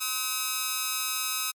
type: tone with amplitude modulation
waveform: 5% pulse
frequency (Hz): 1275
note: D#6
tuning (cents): +42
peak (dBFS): -12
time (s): 0-1.52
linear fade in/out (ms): 20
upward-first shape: sine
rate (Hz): 238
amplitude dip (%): 80
effects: MP3 96 kbps